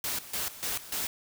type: noise with tremolo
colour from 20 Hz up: white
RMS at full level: -32 dBFS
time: 0.04-1.07 s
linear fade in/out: 2 ms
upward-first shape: square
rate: 3.4 Hz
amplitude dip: 80%
effects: none